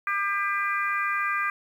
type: harmonic tone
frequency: 399.6 Hz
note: G4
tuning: 33 cents sharp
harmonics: 3 / 4 / 5 / 6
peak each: -27 / -29 / -31 / -33 dBFS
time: 0.07-1.5 s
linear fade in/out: 2 ms
effects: 9-bit